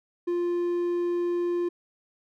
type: tone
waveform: triangle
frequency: 349.2 Hz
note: F4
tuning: in tune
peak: -22 dBFS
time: 0.27-1.69 s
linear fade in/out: 10 ms
effects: none